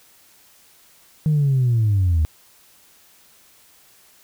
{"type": "linear sweep", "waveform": "sine", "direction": "down", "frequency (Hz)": [157, 75.1], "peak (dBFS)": -13, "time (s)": [1.26, 2.25], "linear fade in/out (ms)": 0, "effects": ["tanh soft clip ceiling -12 dBFS", "white hiss -53 dBFS RMS until 4.23 s"]}